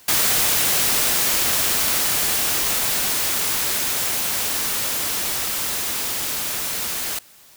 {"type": "noise with level ramp", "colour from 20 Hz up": "white", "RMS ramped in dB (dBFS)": [-18, -26], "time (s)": [0.08, 7.19], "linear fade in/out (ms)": 5, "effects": ["white hiss -49 dBFS RMS until 7.56 s"]}